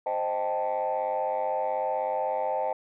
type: chord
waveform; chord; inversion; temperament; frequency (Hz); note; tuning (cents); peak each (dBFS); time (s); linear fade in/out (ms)
sine; A half-diminished seventh; first; equal; 523.3 / 622.3 / 784 / 880; C5 / Eb5 / G5 / A5; 0 / 0 / 0 / 0; -30; 0.06-2.73; 5
effects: tanh soft clip ceiling -20 dBFS